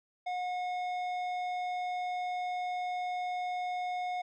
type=tone with tanh clipping; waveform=triangle; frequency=724 Hz; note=F#5; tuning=38 cents flat; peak=-34 dBFS; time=0.26-4.22 s; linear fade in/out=10 ms; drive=15 dB; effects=none